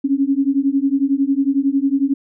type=beating tone pair; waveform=sine; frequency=270 / 281 Hz; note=C#4 / C#4; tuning=-45 / +24 cents; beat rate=11 Hz; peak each=-17 dBFS; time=0.04-2.14 s; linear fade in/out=10 ms; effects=none